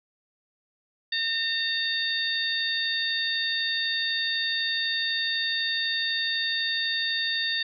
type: harmonic tone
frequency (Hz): 912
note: A#5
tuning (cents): -38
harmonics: 2 / 3 / 4 / 5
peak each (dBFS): -29 / -37 / -28 / -31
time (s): 1.12-7.63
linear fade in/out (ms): 5
effects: none